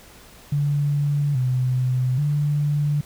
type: tone with pitch steps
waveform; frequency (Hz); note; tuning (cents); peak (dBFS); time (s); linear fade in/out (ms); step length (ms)
sine; 144.5 / 127.4 / 146.7; D3 / C3 / D3; -28 / -46 / -2; -18; 0.52-3.01; 5; 830
effects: added 60 Hz sine -53 dBFS peak until 3.05 s + pink hiss -47 dBFS RMS until 3.05 s